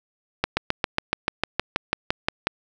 slowing click train, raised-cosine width 0.3 ms, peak -4 dBFS, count 14, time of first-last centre 0.44-2.47 s, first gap 130 ms, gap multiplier 1.03, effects none

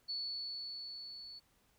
sine tone with level ramp, 4435 Hz, C#8, in tune, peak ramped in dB -36 to -48 dBFS, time 0.08-1.4 s, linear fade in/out 20 ms, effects pink hiss -72 dBFS RMS until 1.78 s

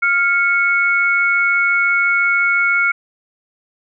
sine tone pair together, 1398.8 / 2207 Hz, F6 / C#7, +2 / -8 cents, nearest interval minor sixth, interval 790 cents, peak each -15 dBFS, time 0.02-2.92 s, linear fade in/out 10 ms, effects none

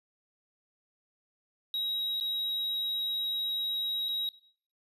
triangle tone with dropouts, 3827 Hz, A#7, 45 cents sharp, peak -28 dBFS, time 1.74-4.29 s, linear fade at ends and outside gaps 1 ms, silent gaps 2.201-2.209 / 4.085-4.089 s, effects noise-tail reverb RT60 0.5 s tail -17 dB re dry + resampled to 32000 Hz

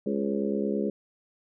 harmonic tone with a mistuned harmonic, 69.3 Hz, C#2, in tune, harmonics 3 / 4 / 5 / 6 / 7 / 8, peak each -29 / -34 / -33 / -31 / -36 / -37 dBFS, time 0.06-0.9 s, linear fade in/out 5 ms, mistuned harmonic 7, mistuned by +37 cents, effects none

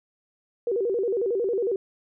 sine tone with vibrato, 428.5 Hz, A4, 46 cents flat, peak -22 dBFS, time 0.67-1.76 s, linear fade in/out 2 ms, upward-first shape square, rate 11 Hz, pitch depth 180 cents each way, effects none

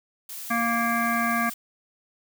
blue noise, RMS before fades -37 dBFS, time 0.29-1.54 s, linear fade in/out 5 ms
harmonic tone, 233.1 Hz, A#3, in tune, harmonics 1 / 3 / 5 / 7 / 9 / 10, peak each -27 / -29 / -27 / -28 / -33 / -36 dBFS, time 0.5-1.5 s, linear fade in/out 10 ms
effects none

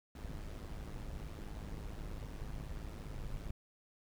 brown noise with amplitude modulation, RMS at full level -41 dBFS, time 0.15-3.51 s, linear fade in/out 5 ms, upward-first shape sine, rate 105 Hz, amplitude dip 65%, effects none

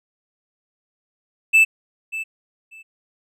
triangle tone with echo, 2637 Hz, E7, in tune, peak -8 dBFS, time 1.53-1.65 s, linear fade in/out 20 ms, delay 590 ms, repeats 2, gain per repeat -15 dB, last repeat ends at 2.83 s, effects none

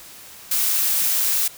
blue noise, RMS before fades -20 dBFS, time 0.51-1.48 s, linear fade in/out 5 ms, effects white hiss -42 dBFS RMS until 1.57 s

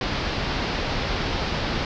pink low-pass noise, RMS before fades -26 dBFS, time 0.01-1.85 s, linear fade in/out 2 ms, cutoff 5200 Hz, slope 48 dB/octave, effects none

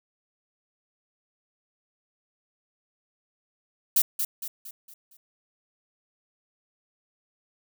violet noise with echo, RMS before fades -20 dBFS, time 3.96-4.02 s, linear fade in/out 5 ms, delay 230 ms, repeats 5, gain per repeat -7 dB, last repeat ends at 5.17 s, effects none

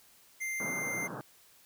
square tone, 2093 Hz, C7, in tune, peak -34 dBFS, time 0.4-1.08 s, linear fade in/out 20 ms
pink band-pass noise, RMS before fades -41 dBFS, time 0.6-1.21 s, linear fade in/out 0 ms, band 120 to 1600 Hz, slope 96 dB/octave
effects white hiss -61 dBFS RMS until 1.65 s

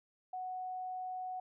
sine tone, 740 Hz, F#5, in tune, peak -38 dBFS, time 0.33-1.4 s, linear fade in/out 5 ms, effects none

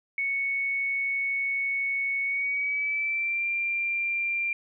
sine tone with pitch glide, 2217 to 2376 Hz, C#7 to D7, 0 to +20 cents, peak -25 dBFS, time 0.18-4.53 s, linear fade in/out 2 ms, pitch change +120 cents, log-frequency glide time 2.23-3.47 s, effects none

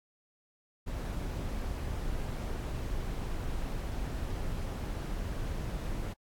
brown noise, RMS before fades -35 dBFS, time 0.86-6.14 s, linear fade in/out 20 ms, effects AAC 64 kbps

